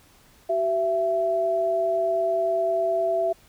sine tone pair together, 380.9 / 667 Hz, G4 / E5, -50 / +20 cents, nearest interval minor seventh, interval 970 cents, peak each -28 / -21 dBFS, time 0.49-3.33 s, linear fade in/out 10 ms, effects pink hiss -56 dBFS RMS until 3.48 s

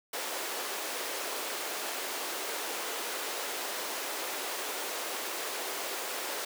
pink high-pass noise, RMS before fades -36 dBFS, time 0.13-6.45 s, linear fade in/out 5 ms, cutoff 370 Hz, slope 24 dB/octave, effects none

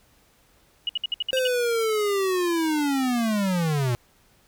sine tone bursts, 2907 Hz, F#7, 31 cents flat, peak -22 dBFS, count 8, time 0.87-1.473 s, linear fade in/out 2 ms, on 22 ms, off 61 ms
square linear sweep, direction down, 526 to 116.8 Hz, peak -22 dBFS, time 1.33-3.95 s, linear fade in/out 0 ms
effects pink hiss -60 dBFS RMS until 4.47 s

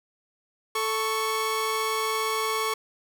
sawtooth tone pair together, 440 / 1108.7 Hz, A4 / C#6, 0 / 0 cents, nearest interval octave + major third, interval 1600 cents, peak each -25 / -23 dBFS, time 0.75-2.74 s, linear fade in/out 5 ms, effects none

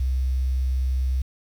sine tone, 64.8 Hz, C2, 16 cents flat, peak -19 dBFS, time 0-1.22 s, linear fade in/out 5 ms, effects tanh soft clip ceiling -16 dBFS + 8-bit

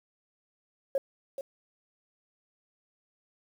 sine tone with echo, 544 Hz, C#5, 33 cents flat, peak -23 dBFS, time 0.95-0.98 s, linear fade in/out 2 ms, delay 430 ms, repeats 1, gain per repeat -10 dB, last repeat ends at 1.41 s, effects tanh soft clip ceiling -19 dBFS + 9-bit

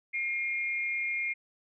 sine tone pair together, 2134 / 2402 Hz, C7 / D7, +34 / +38 cents, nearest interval major second, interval 204 cents, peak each -30 / -35 dBFS, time 0.13-1.34 s, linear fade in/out 20 ms, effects none

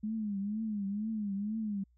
sine tone with vibrato, 209 Hz, G#3, 11 cents sharp, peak -32 dBFS, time 0.03-1.84 s, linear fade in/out 10 ms, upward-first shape triangle, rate 2.1 Hz, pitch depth 130 cents each way, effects added 60 Hz sine -64 dBFS peak until 1.97 s

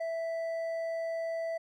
triangle tone with hard clipping, 659.3 Hz, E5, in tune, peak -33 dBFS, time 0-1.58 s, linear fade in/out 10 ms, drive 8 dB, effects none

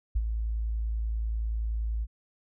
sine tone with ADSR envelope, 55.2 Hz, A1, 6 cents sharp, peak -21 dBFS, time 0.15-2.07 s, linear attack 12 ms, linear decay 45 ms, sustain -6 dB, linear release 43 ms, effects none

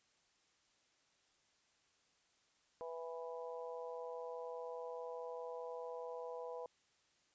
harmonic tone, 164.81 Hz, E3, in tune, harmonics 3 / 4 / 5 / 6, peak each -45 / -51 / -54 / -52 dBFS, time 2.81-6.66 s, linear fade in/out 0 ms, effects white hiss -75 dBFS RMS until 7.34 s + resampled to 16000 Hz

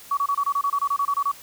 sine tone bursts, 1131 Hz, C#6, 34 cents sharp, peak -19 dBFS, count 14, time 0.11-1.316 s, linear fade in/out 5 ms, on 62 ms, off 26 ms, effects white hiss -45 dBFS RMS until 1.42 s

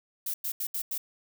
violet noise bursts at uneven times, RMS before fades -32 dBFS, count 5, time 0.26-0.34 / 0.44-0.52 / 0.6-0.67 / 0.74-0.82 / 0.91-0.98 s, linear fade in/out 5 ms, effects none

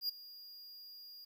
square tone with ADSR envelope, 4833 Hz, D8, 49 cents sharp, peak -32 dBFS, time 0.01-1.25 s, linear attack 79 ms, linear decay 10 ms, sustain -19 dB, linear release 9 ms, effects 12-bit

